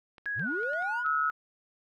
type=clicks; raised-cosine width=0.3 ms; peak=-34 dBFS; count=7; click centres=0.182 / 0.257 / 0.395 / 0.632 / 0.734 / 0.824 / 1.063 s
type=tone with pitch glide; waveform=sine; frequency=1661.2 to 1446.2 Hz; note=G#6 to F#6; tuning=0 to -40 cents; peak=-30 dBFS; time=0.26-1.3 s; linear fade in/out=0 ms; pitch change=-240 cents; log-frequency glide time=0.39-0.48 s
type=linear sweep; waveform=triangle; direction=up; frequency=73.42 to 1034 Hz; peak=-31 dBFS; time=0.35-1.04 s; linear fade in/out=50 ms
type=tone; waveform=sine; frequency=1300 Hz; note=E6; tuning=24 cents flat; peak=-26 dBFS; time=1.04-1.31 s; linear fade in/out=20 ms
effects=none